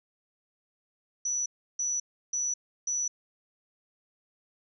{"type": "tone bursts", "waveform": "sine", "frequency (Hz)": 5920, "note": "F#8", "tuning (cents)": 0, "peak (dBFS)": -27, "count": 4, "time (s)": [1.25, 3.08], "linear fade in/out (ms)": 5, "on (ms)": 210, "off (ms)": 330, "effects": []}